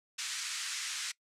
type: band-pass noise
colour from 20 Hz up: white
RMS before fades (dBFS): -38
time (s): 0.18-1.12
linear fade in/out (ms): 10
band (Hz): 1400 to 7900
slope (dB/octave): 24
effects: noise-tail reverb RT60 0.1 s tail -22 dB re dry + low-pass 12000 Hz 12 dB/octave